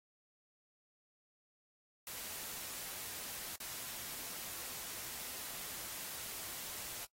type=noise with dropouts; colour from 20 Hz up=white; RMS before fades=-45 dBFS; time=2.07-7.05 s; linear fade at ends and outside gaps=1 ms; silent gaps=3.558-3.602 s; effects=noise-tail reverb RT60 0.1 s tail -19 dB re dry + AAC 48 kbps